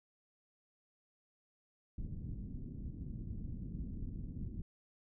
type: low-pass noise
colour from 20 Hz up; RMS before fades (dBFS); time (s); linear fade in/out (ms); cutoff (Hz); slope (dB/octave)
pink; -43; 1.98-4.62; 2; 250; 24
effects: none